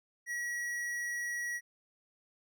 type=tone with tanh clipping; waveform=sine; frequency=1919 Hz; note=A#6; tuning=50 cents sharp; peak=-36 dBFS; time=0.26-1.61 s; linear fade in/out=50 ms; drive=15 dB; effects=none